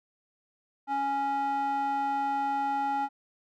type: tone with band-pass filter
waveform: square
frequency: 277.2 Hz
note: C#4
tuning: in tune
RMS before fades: -29 dBFS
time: 0.87-3.09 s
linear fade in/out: 50 ms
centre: 950 Hz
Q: 6.7
effects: none